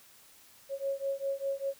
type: beating tone pair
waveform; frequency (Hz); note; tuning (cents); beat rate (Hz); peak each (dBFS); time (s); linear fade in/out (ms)
sine; 547 / 552; C#5 / C#5; -23 / -7; 5; -34 / -34; 0.69-1.74; 50
effects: white hiss -58 dBFS RMS until 1.79 s